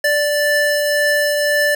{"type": "tone pair together", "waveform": "square", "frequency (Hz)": [587.3, 1760], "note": ["D5", "A6"], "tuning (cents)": [0, 0], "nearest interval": "octave + perfect fifth", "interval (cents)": 1900, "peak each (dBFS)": [-17, -18], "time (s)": [0.04, 1.75], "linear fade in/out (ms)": 5, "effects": []}